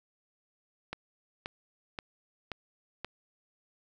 click train, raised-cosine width 0.3 ms, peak -20 dBFS, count 5, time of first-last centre 0.93-3.046 s, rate 1.89 Hz, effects none

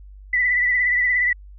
sine tone with vibrato, 1975.5 Hz, B6, in tune, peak -16 dBFS, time 0.33-1.33 s, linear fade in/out 5 ms, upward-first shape triangle, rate 17 Hz, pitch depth 51 cents each way, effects added 49 Hz sine -39 dBFS peak until 1.58 s

